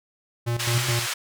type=tone with tremolo; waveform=square; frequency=118.3 Hz; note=A#2; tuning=26 cents sharp; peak=-23 dBFS; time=0.46-1.07 s; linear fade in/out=20 ms; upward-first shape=square; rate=4.7 Hz; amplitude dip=70%
type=band-pass noise; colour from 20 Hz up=pink; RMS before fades=-28 dBFS; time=0.59-1.14 s; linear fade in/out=10 ms; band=1400 to 10000 Hz; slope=12 dB/octave
type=tone; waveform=triangle; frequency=123.8 Hz; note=B2; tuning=5 cents sharp; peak=-24 dBFS; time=0.74-0.91 s; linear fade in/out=10 ms
effects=none